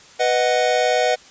square chord, B major, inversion none, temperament equal, 493.9 / 622.3 / 740 Hz, B4 / D#5 / F#5, 0 / 0 / 0 cents, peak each -21 dBFS, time 0.19-1.16 s, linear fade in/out 20 ms, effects white hiss -46 dBFS RMS until 1.3 s + resampled to 16000 Hz

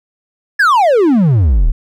triangle exponential sweep, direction down, 1760 to 31.89 Hz, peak -5 dBFS, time 0.59-1.72 s, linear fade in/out 10 ms, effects none

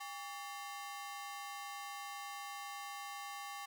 sawtooth ring-modulated tone, 970 Hz, B5, 31 cents flat, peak -37 dBFS, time 0-3.66 s, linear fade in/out 10 ms, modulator 164 Hz, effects none

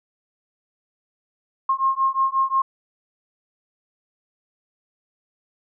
sine beating tone pair, 1068 / 1073.6 Hz, C6 / C6, +35 / +44 cents, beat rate 5.6 Hz, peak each -21 dBFS, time 1.69-2.62 s, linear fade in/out 5 ms, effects none

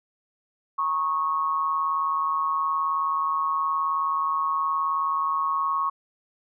sine tone with amplitude modulation, 1100 Hz, C#6, 14 cents flat, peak -19 dBFS, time 0.78-5.9 s, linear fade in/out 10 ms, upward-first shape sine, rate 159 Hz, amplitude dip 65%, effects none

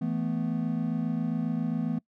triangle chord, E suspended fourth, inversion none, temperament just, 164.81 / 219.8 / 247.2 Hz, E3 / A3 / B3, 0 / -2 / +2 cents, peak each -29 dBFS, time 0.01-1.99 s, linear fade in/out 10 ms, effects noise-tail reverb RT60 0.1 s tail -24 dB re dry

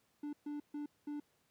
triangle tone bursts at uneven times, 293.7 Hz, D4, in tune, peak -37 dBFS, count 4, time 0.23-0.33 / 0.46-0.6 / 0.74-0.86 / 1.07-1.2 s, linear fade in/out 5 ms, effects pink hiss -75 dBFS RMS until 1.5 s + high-pass 100 Hz 12 dB/octave

